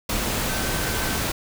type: tone in noise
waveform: sine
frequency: 1541 Hz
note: G6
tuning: 30 cents flat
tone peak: -34 dBFS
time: 0.49-1.21 s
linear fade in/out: 5 ms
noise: pink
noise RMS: -25 dBFS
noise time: 0.09-1.32 s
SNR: -12 dB
effects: none